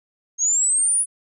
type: linear sweep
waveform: sine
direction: up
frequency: 6440 to 9960 Hz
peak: -16 dBFS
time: 0.38-1.06 s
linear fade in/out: 50 ms
effects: none